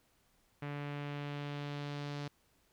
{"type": "tone with low-pass filter sweep", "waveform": "sawtooth", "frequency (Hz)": 144.6, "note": "D3", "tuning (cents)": -27, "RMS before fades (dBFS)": -41, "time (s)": [0.62, 2.28], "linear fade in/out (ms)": 5, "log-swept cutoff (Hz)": [2300, 4700], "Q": 1.6, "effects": ["pink hiss -72 dBFS RMS until 2.72 s"]}